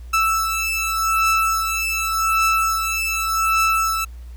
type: beating tone pair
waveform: 30% pulse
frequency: 1318.5 / 1319.36 Hz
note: E6 / E6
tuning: 0 / +1 cents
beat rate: 0.86 Hz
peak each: -18 dBFS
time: 0.13-4.05 s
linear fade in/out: 10 ms
effects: added 60 Hz sine -33 dBFS peak until 4.36 s + pink hiss -55 dBFS RMS until 4.36 s